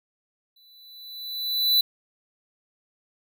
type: tone with exponential growth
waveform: square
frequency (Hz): 3982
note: B7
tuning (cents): +14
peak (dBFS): -16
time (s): 0.56-1.81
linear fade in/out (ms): 5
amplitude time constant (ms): 270
effects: none